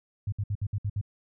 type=tone bursts; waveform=sine; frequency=102.1 Hz; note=G#2; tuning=29 cents flat; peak=-26 dBFS; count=7; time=0.27-1.013 s; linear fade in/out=5 ms; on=53 ms; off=62 ms; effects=none